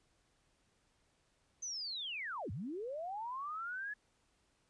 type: linear two-way sweep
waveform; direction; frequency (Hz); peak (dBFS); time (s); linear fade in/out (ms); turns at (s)
sine; down then up; 6272 to 79.7 to 1716; -39; 1.62-3.94; 10; 2.51
effects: pink hiss -75 dBFS RMS until 4.69 s + resampled to 22050 Hz